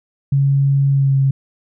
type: tone with pitch glide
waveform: sine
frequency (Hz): 138.59 to 135.89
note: C#3 to C#3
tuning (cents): 0 to -34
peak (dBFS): -11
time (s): 0.32-1.31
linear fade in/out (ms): 5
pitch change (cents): -34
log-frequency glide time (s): 0.91-1.16
effects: none